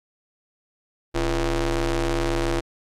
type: ring-modulated tone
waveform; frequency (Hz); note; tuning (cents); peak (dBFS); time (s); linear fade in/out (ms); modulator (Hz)
sawtooth; 153.3; D#3; -25; -14; 1.14-2.61; 20; 187
effects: low-pass 8000 Hz 12 dB/octave + AAC 64 kbps